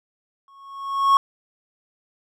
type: tone with exponential growth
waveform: triangle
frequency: 1100 Hz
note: C#6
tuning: 14 cents flat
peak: -8 dBFS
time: 0.48-1.17 s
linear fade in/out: 1 ms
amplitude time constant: 150 ms
effects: none